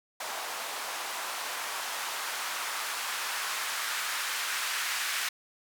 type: noise with band-pass filter sweep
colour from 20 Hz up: blue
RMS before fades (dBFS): -34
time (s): 0.2-5.29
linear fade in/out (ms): 5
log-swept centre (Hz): 770 to 1600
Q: 1.3
effects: none